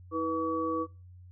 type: tone cluster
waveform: sine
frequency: 320.9 / 490 / 1137 Hz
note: E4 / B4 / C#6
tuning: -46 / -14 / +44 cents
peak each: -32 / -33 / -32 dBFS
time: 0.11-0.87 s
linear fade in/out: 50 ms
effects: noise-tail reverb RT60 0.3 s tail -22 dB re dry + added 90 Hz sine -48 dBFS peak until 1.31 s